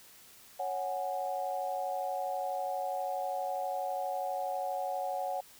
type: chord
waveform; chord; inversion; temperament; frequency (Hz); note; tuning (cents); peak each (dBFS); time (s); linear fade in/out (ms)
sine; C# suspended fourth; none; just; 554.4 / 739.2 / 831.5; C#5 / F#5 / G#5; 0 / -2 / +2; -37 / -34 / -40; 0.59-5.41; 10
effects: white hiss -56 dBFS RMS until 5.59 s